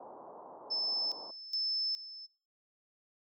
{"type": "low-pass noise", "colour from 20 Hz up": "white", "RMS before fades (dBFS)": -48, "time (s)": [0, 1.31], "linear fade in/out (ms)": 5, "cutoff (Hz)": 1000, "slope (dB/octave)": 48}
{"type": "tone with tremolo", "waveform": "sine", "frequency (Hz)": 5260, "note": "E8", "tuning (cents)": -5, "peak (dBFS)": -30, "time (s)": [0.7, 2.27], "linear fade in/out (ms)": 20, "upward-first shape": "square", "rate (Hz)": 1.2, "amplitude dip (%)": 80}
{"effects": ["noise-tail reverb RT60 0.4 s tail -22 dB re dry", "high-pass 400 Hz 12 dB/octave"]}